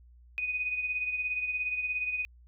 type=beating tone pair; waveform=sine; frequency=2489 / 2506 Hz; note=D#7 / D#7; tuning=0 / +12 cents; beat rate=17 Hz; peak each=-30 / -38 dBFS; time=0.38-2.25 s; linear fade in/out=0 ms; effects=added 60 Hz sine -53 dBFS peak until 2.47 s